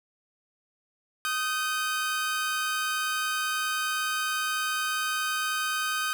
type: tone pair together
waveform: sawtooth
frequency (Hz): 1244.5 / 1538.2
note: D#6 / G6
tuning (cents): 0 / -33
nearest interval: major third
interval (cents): 367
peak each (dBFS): -26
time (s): 1.25-6.13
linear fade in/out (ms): 0
effects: none